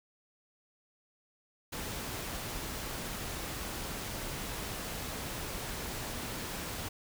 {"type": "noise", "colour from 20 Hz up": "pink", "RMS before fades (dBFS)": -39, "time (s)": [1.72, 6.89], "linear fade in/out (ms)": 10, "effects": []}